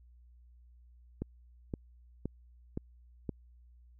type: click train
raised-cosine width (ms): 3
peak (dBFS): -22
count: 5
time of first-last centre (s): 1.22-3.293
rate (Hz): 1.93
effects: added 60 Hz sine -56 dBFS peak until 3.99 s